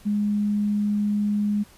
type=tone; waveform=sine; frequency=207.1 Hz; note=G#3; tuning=5 cents flat; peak=-20 dBFS; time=0.05-1.64 s; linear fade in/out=20 ms; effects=pink hiss -52 dBFS RMS until 1.77 s + resampled to 32000 Hz